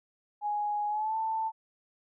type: tone with pitch glide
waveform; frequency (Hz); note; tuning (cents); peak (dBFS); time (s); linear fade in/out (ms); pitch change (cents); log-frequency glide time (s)
sine; 832 to 886.6; G#5 to A5; +3 to +13; -28; 0.41-1.52; 50; +110; 0.88-1.16
effects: none